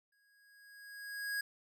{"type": "tone with exponential growth", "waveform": "square", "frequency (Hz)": 1650, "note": "G#6", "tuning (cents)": -12, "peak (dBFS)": -34, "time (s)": [0.12, 1.41], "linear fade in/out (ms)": 5, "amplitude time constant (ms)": 280, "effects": []}